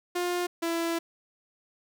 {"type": "tone pair in turn", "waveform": "sawtooth", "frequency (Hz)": [354.1, 334.2], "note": ["F4", "E4"], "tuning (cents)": [24, 24], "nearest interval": "minor second", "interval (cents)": 100, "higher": "first", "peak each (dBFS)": -23, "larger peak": "neither", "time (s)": [[0.15, 0.47], [0.62, 0.99]], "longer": "second", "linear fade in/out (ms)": 10, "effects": []}